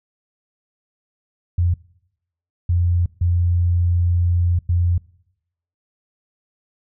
sine tone bursts at uneven times, 87.31 Hz, F2, in tune, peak -14 dBFS, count 4, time 1.58-1.74 / 2.69-3.06 / 3.21-4.59 / 4.69-4.98 s, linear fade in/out 5 ms, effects noise-tail reverb RT60 0.8 s tail -23 dB re dry

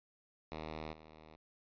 5% pulse tone with level steps, 78.3 Hz, D#2, 11 cents sharp, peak -31 / -44 dBFS, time 0.52-1.36 s, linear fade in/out 0 ms, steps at 0.92 s, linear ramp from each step 20 ms, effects resampled to 11025 Hz

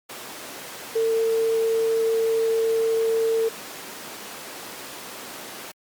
sine tone in noise, 451.1 Hz, A4, 43 cents sharp, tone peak -18 dBFS, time 0.95-3.49 s, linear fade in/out 10 ms, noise pink, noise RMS -36 dBFS, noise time 0.09-5.72 s, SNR +15 dB, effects high-pass 300 Hz 12 dB/octave + Opus 48 kbps

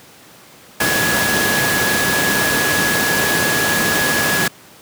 sine tone in noise, 1679 Hz, G#6, 18 cents sharp, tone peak -18 dBFS, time 0.8-4.48 s, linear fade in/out 5 ms, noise pink, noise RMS -17 dBFS, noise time 0.8-4.48 s, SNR -4 dB, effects pink hiss -43 dBFS RMS until 4.81 s + high-pass 150 Hz 12 dB/octave

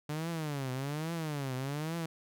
sawtooth tone with vibrato, 146.83 Hz, D3, in tune, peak -30 dBFS, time 0.09-2.06 s, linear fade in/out 5 ms, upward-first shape triangle, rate 1.2 Hz, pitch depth 260 cents each way, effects none

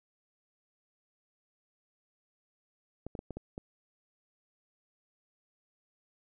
clicks, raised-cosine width 2 ms, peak -26 dBFS, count 6, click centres 3.066 / 3.152 / 3.191 / 3.307 / 3.37 / 3.579 s, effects none

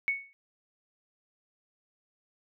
sine tone with exponential decay, 2217 Hz, C#7, in tune, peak -22 dBFS, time 0.08-0.33 s, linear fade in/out 0 ms, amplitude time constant 54 ms, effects none

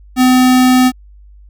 square tone, 254.4 Hz, C4, 48 cents flat, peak -7 dBFS, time 0.16-0.92 s, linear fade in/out 50 ms, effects added 50 Hz sine -37 dBFS peak until 1.49 s

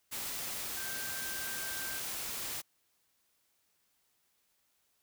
sine tone in noise, 1568 Hz, G6, in tune, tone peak -43 dBFS, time 0.76-2 s, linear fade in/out 20 ms, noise white, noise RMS -39 dBFS, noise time 0.11-2.62 s, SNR -7 dB, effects white hiss -75 dBFS RMS until 5.02 s

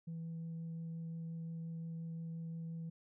sine tone with vibrato, 164.7 Hz, E3, 1 cent flat, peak -39 dBFS, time 0.07-2.9 s, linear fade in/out 10 ms, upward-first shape triangle, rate 5.7 Hz, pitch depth 8 cents each way, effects tanh soft clip ceiling -39 dBFS

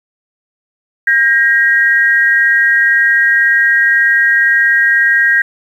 sine tone pair together, 1609 / 1887.1 Hz, G6 / A#6, +45 / +21 cents, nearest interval minor third, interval 276 cents, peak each -10 dBFS, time 1.07-5.42 s, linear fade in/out 5 ms, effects 7-bit

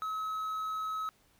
triangle tone with quantisation, 1284 Hz, E6, 46 cents flat, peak -31 dBFS, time 0.02-1.09 s, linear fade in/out 0 ms, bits 10, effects pink hiss -67 dBFS RMS until 1.39 s

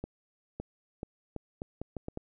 accelerating click train, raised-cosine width 2 ms, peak -23 dBFS, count 9, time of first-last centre 0.04-2.174 s, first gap 560 ms, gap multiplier 0.77, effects none

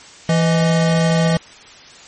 square tone pair together, 166.4 / 628.2 Hz, E3 / D#5, +17 / +16 cents, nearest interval octave + major seventh, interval 2299 cents, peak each -14 / -21 dBFS, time 0.29-1.37 s, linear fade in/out 2 ms, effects white hiss -41 dBFS RMS until 2.07 s + MP3 32 kbps

